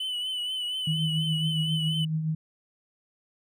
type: tone with vibrato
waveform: triangle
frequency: 2995 Hz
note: F#7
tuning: 20 cents sharp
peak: -27 dBFS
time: 0-2.05 s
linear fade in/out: 5 ms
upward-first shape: triangle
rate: 4.2 Hz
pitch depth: 53 cents each way
type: tone with tremolo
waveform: sine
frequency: 157.7 Hz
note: D#3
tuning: 24 cents sharp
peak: -23 dBFS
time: 0.87-2.35 s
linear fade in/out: 5 ms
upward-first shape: triangle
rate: 7.2 Hz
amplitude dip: 50%
effects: none